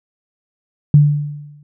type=tone with exponential decay; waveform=sine; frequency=146.83 Hz; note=D3; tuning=in tune; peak=-3 dBFS; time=0.94-1.63 s; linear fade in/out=2 ms; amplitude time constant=150 ms; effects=none